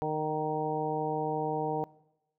harmonic tone with a mistuned harmonic, 154.2 Hz, D#3, 15 cents flat, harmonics 1 / 2 / 3 / 4 / 5 / 6, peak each -37 / -38 / -33 / -39 / -34 / -38 dBFS, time 0.02-1.84 s, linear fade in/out 0 ms, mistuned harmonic 6, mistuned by +21 cents, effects noise-tail reverb RT60 0.9 s tail -21 dB re dry

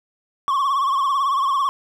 triangle tone with vibrato, 1100 Hz, C#6, 14 cents flat, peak -15 dBFS, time 0.48-1.69 s, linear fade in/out 0 ms, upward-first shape triangle, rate 18 Hz, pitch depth 100 cents each way, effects none

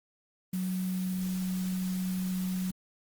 sine tone in noise, 185 Hz, F#3, in tune, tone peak -29 dBFS, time 0.53-2.71 s, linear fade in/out 5 ms, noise white, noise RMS -45 dBFS, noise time 0.53-2.71 s, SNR +13 dB, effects Opus 32 kbps

